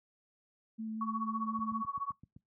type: tone with vibrato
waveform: sine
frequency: 220.2 Hz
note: A3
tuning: 2 cents sharp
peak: -36 dBFS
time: 0.78-1.83 s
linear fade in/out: 20 ms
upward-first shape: square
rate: 5.4 Hz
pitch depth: 10 cents each way
type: tone with tremolo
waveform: sine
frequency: 1119 Hz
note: C#6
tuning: 16 cents sharp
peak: -30 dBFS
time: 1.01-2.12 s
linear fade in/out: 2 ms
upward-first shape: triangle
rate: 15 Hz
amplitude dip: 100%
type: click train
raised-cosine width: 5 ms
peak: -37 dBFS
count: 7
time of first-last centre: 1.59-2.364 s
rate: 7.75 Hz
effects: noise-tail reverb RT60 0.2 s tail -23 dB re dry + high-pass 100 Hz 12 dB/octave